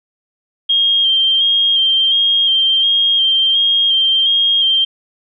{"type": "tone with vibrato", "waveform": "sine", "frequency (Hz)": 3201, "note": "G7", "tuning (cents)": 36, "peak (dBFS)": -10, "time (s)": [0.69, 4.85], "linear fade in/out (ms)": 10, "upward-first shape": "square", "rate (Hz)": 1.4, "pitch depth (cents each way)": 24, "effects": []}